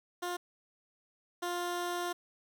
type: tone pair in turn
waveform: 15% pulse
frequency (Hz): 353.9 / 351.5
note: F4 / F4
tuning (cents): +23 / +11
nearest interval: unison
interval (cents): 12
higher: first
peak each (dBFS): -28 / -27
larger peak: second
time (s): 0.22-0.37 / 1.42-2.13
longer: second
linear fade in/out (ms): 10
effects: none